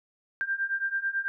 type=beating tone pair; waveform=sine; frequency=1581 / 1590.1 Hz; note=G6 / G6; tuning=+14 / +24 cents; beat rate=9.1 Hz; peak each=-31 / -29 dBFS; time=0.41-1.28 s; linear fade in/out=0 ms; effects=none